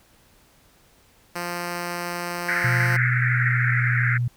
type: tone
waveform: 5% pulse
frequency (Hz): 174.61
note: F3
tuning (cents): 0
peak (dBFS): -16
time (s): 1.35-2.97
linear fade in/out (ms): 10
type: band-pass noise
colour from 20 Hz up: pink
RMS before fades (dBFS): -24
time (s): 2.48-4.18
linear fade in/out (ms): 10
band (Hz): 1400 to 2200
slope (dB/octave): 96
type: tone with pitch glide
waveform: sine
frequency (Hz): 123.47 to 121.35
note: B2 to B2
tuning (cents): 0 to -30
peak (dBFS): -20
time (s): 2.64-4.28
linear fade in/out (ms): 5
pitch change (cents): -30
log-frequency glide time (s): 3.17-4.06
effects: pink hiss -57 dBFS RMS until 4.36 s